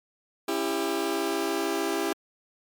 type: chord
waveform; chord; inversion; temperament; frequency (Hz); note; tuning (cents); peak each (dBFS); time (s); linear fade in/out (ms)
sawtooth; C# diminished; none; just; 277.2 / 332.6 / 399.1; C#4 / E4 / G4; 0 / +16 / +31; -30 / -25 / -25; 0.48-2.13; 5
effects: MP3 96 kbps